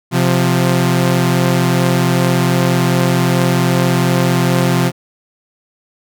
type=tone pair together; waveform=sawtooth; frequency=130.81 / 175.27 Hz; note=C3 / F3; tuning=0 / +6 cents; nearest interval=perfect fourth; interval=506 cents; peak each=-10 dBFS; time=0.11-4.92 s; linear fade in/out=50 ms; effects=none